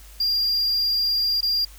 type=tone with dropouts; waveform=triangle; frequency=4792 Hz; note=D8; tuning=34 cents sharp; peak=-18 dBFS; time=0.2-1.65 s; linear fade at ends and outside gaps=5 ms; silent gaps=1.408-1.428 s; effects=added 50 Hz sine -43 dBFS peak until 1.78 s + white hiss -49 dBFS RMS until 1.78 s